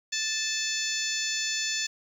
harmonic tone with a mistuned harmonic, 880 Hz, A5, in tune, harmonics 2 / 3 / 4 / 5 / 6 / 7 / 8, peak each -35 / -35 / -35 / -35 / -35 / -35 / -35 dBFS, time 0.12-1.87 s, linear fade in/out 10 ms, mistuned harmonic 3, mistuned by -19 cents, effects 9-bit

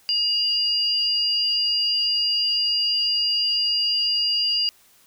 sine tone pair together, 2853 / 4798 Hz, F7 / D8, +36 / +36 cents, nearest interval major sixth, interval 900 cents, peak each -25 / -20 dBFS, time 0.09-4.69 s, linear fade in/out 0 ms, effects white hiss -56 dBFS RMS until 5.06 s

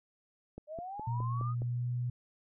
click train, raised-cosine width 2 ms, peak -30 dBFS, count 6, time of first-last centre 0.58-1.62 s, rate 4.81 Hz
sine linear sweep, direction up, 590 to 1264 Hz, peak -39 dBFS, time 0.67-1.55 s, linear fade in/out 50 ms
sine tone with pitch glide, 118.9 to 122.6 Hz, A#2 to B2, +35 to -12 cents, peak -31 dBFS, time 1.07-2.1 s, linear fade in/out 5 ms, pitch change +53 cents, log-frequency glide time 1.35-1.9 s
effects none

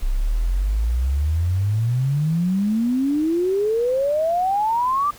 sine exponential sweep, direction up, 31 to 1200 Hz, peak -17 dBFS, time 0.02-5.11 s, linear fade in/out 10 ms, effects pink hiss -44 dBFS RMS until 5.18 s

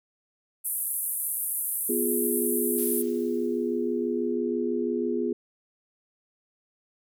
white band-pass noise, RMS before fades -30 dBFS, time 0.64-3.03 s, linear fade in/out 20 ms, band 9800 to 13000 Hz, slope 48 dB/octave
sine chord, F diminished, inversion second, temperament equal, 246.9 / 349.2 / 415.3 Hz, Cb4 / F4 / Ab4, 0 / 0 / 0 cents, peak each -29 dBFS, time 1.89-5.33 s, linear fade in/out 5 ms
blue noise with exponential decay, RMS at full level -40 dBFS, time 2.78-4.35 s, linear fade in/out 1 ms, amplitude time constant 340 ms
effects none

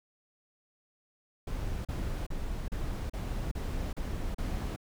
brown noise bursts, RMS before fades -34 dBFS, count 8, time 1.47-4.762 s, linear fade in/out 5 ms, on 380 ms, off 36 ms, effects none

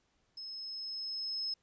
sine tone with level ramp, 5180 Hz, E8, 31 cents flat, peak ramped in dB -42 to -33 dBFS, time 0.37-1.54 s, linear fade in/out 5 ms, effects pink hiss -75 dBFS RMS until 1.62 s + resampled to 16000 Hz

